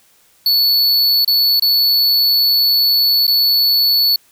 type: tone with dropouts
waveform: square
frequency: 4435 Hz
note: C#8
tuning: in tune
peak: -11 dBFS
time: 0.46-4.16 s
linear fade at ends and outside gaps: 2 ms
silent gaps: 1.247-1.277 / 1.597-1.622 / 3.268-3.278 s
effects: white hiss -53 dBFS RMS until 4.31 s